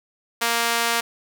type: tone with high-pass filter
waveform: sawtooth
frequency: 233.1 Hz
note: A#3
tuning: in tune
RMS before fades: -22 dBFS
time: 0.41-1.01 s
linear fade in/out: 10 ms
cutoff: 950 Hz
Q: 0.63
effects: none